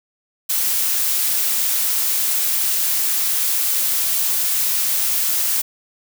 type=noise; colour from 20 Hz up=blue; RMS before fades=-19 dBFS; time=0.49-5.62 s; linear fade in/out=10 ms; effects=none